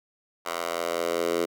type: tone with high-pass filter sweep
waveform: 10% pulse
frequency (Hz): 85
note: F2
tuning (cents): -46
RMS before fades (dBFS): -28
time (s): 0.45-1.46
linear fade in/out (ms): 20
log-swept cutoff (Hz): 830 to 390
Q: 2.1
effects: none